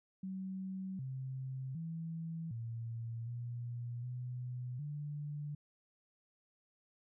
sine tone with pitch steps, 189.5 / 131.5 / 164 / 115.3 / 119.9 / 124.4 / 147 Hz, F#3 / C3 / E3 / A#2 / A#2 / B2 / D3, +42 / +9 / -9 / -19 / +49 / +13 / +2 cents, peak -39 dBFS, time 0.23-5.55 s, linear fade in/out 5 ms, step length 760 ms, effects none

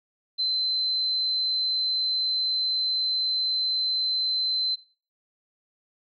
sine tone, 4072 Hz, C8, 48 cents flat, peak -23 dBFS, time 0.38-4.76 s, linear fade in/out 20 ms, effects noise-tail reverb RT60 0.4 s tail -18 dB re dry

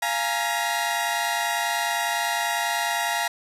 sawtooth tone cluster, 693 / 832 / 932 / 1914 Hz, F5 / G#5 / A#5 / A#6, -14 / +3 / -1 / +45 cents, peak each -25 dBFS, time 0.02-3.28 s, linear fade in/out 5 ms, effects resampled to 32000 Hz + 8-bit

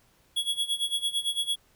square tone with tremolo, 3347 Hz, G#7, 13 cents sharp, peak -24 dBFS, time 0.36-1.56 s, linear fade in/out 10 ms, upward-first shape sine, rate 8.9 Hz, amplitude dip 85%, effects pink hiss -64 dBFS RMS until 1.75 s

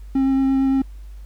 triangle tone with vibrato, 268.3 Hz, C4, 44 cents sharp, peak -13 dBFS, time 0.15-0.82 s, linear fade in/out 5 ms, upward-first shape triangle, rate 8.8 Hz, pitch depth 12 cents each way, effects added 50 Hz sine -34 dBFS peak until 1.25 s + pink hiss -58 dBFS RMS until 1.25 s

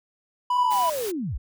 triangle tone, 987.8 Hz, B5, in tune, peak -18 dBFS, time 0.5-0.9 s, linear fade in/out 5 ms
sine linear sweep, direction down, 1046.5 to 33.26 Hz, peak -26 dBFS, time 0.56-1.38 s, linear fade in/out 10 ms
white noise, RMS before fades -35 dBFS, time 0.7-1.12 s, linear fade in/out 20 ms
effects none

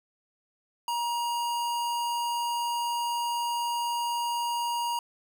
square tone, 948 Hz, A#5, 29 cents sharp, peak -28 dBFS, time 0.88-4.99 s, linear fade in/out 2 ms, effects none

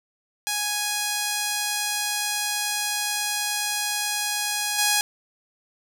5% pulse tone with level steps, 830.6 Hz, G#5, in tune, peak -12 / -7 dBFS, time 0.47-5.01 s, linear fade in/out 0 ms, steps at 4.78 s, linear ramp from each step 10 ms, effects none

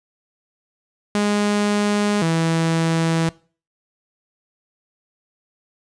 sawtooth tone pair in turn, 206.6 / 163.98 Hz, G#3 / E3, -9 / -9 cents, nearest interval major third, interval 400 cents, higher first, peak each -13 dBFS, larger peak neither, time 1.15-2.22 / 2.22-3.29 s, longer neither, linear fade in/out 0 ms, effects noise-tail reverb RT60 0.4 s tail -22 dB re dry + resampled to 22050 Hz

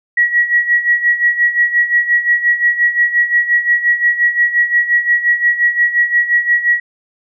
sine tone with tremolo, 1918 Hz, A#6, 49 cents sharp, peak -7 dBFS, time 0.17-6.8 s, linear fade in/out 5 ms, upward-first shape sine, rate 5.7 Hz, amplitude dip 75%, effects none

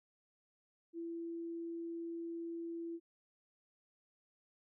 sine tone, 335.3 Hz, E4, 30 cents sharp, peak -40 dBFS, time 0.93-3 s, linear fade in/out 50 ms, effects none

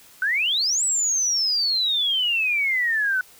sine exponential two-way sweep, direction up then down, 1480 to 7980 to 1480 Hz, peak -19 dBFS, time 0.22-3.21 s, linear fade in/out 2 ms, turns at 0.84 s, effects white hiss -50 dBFS RMS until 3.39 s

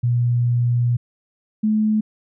sine tone pair in turn, 120.7 / 215.1 Hz, B2 / A3, -39 / -39 cents, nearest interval minor seventh, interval 1000 cents, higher second, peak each -15 dBFS, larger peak neither, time 0.03-0.97 / 1.63-2.01 s, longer first, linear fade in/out 10 ms, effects none

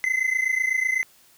triangle tone pair together, 2034 / 2062 Hz, C7 / C7, -50 / -26 cents, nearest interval unison, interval 24 cents, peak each -22 dBFS, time 0.04-1.03 s, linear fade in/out 0 ms, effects white hiss -56 dBFS RMS until 1.37 s

